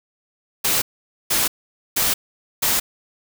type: noise bursts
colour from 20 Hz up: white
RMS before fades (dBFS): -19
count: 4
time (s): 0.64-2.8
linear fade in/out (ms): 10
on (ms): 180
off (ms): 480
effects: none